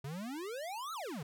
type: exponential two-way sweep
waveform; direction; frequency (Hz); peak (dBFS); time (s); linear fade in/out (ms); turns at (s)
square; up then down; 130.81 to 1368 to 130.81; -40; 0.04-1.23; 5; 0.93
effects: none